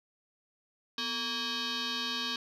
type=tone with frequency modulation; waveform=sine; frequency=246.9 Hz; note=B3; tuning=in tune; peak=-30 dBFS; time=0.98-2.36 s; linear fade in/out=2 ms; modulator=694 Hz; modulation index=6.6; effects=tanh soft clip ceiling -28 dBFS